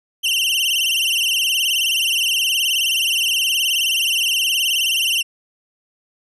40% pulse tone with vibrato, 2920 Hz, F#7, 24 cents flat, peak -15 dBFS, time 0.23-5.23 s, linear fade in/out 20 ms, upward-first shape sine, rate 19 Hz, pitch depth 130 cents each way, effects resampled to 32000 Hz

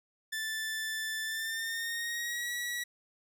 sawtooth tone with pitch glide, 1760 to 1930.4 Hz, A6 to B6, 0 to -40 cents, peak -30 dBFS, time 0.32-2.84 s, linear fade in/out 10 ms, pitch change +160 cents, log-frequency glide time 1.24-2.53 s, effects none

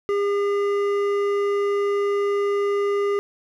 sine tone with hard clipping, 404.4 Hz, G#4, 46 cents flat, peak -21 dBFS, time 0.09-3.19 s, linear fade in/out 0 ms, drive 10 dB, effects none

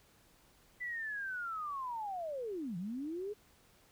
sine linear two-way sweep, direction down then up, 2000 to 164.81 to 429.3 Hz, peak -37 dBFS, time 0.8-3.34 s, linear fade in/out 20 ms, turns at 2.77 s, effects pink hiss -66 dBFS RMS until 3.91 s

